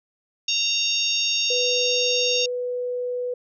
harmonic tone, 924 Hz, A#5, 16 cents flat, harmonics 3 / 4 / 5 / 6 / 7, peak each -25 / -25 / -31 / -26 / -30 dBFS, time 0.48-2.46 s, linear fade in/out 5 ms
sine tone, 493.9 Hz, B4, in tune, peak -24 dBFS, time 1.5-3.34 s, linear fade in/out 5 ms
effects none

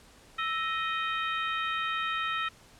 harmonic tone with a mistuned harmonic, 622.3 Hz, D#5, in tune, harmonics 2 / 3 / 4 / 5 / 6, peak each -31 / -35 / -37 / -39 / -41 dBFS, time 0.38-2.49 s, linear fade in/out 10 ms, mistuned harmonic 2, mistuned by +94 cents, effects pink hiss -56 dBFS RMS until 2.79 s + low-pass 10000 Hz 12 dB/octave

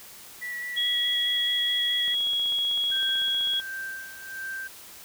sine tone with vibrato, 1947 Hz, B6, 25 cents flat, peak -31 dBFS, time 0.41-2.15 s, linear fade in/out 20 ms, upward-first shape square, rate 4.7 Hz, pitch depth 10 cents each way
sine tone, 3322 Hz, G#7, in tune, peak -23 dBFS, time 0.76-3.61 s, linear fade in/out 20 ms
click train, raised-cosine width 0.5 ms, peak -31 dBFS, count 25, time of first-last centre 2.08-3.599 s, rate 15.8 Hz
sine tone with tremolo, 1568 Hz, G6, in tune, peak -31 dBFS, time 2.91-4.68 s, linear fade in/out 10 ms, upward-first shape sine, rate 1.4 Hz, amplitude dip 70%
effects white hiss -46 dBFS RMS until 5.04 s

